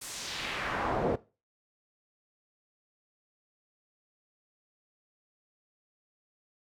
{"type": "noise with band-pass filter sweep", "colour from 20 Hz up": "brown", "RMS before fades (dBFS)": -33, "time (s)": [0.01, 1.16], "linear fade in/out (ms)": 10, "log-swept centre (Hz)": [9900, 440], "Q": 1.4, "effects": ["noise-tail reverb RT60 0.3 s tail -18 dB re dry"]}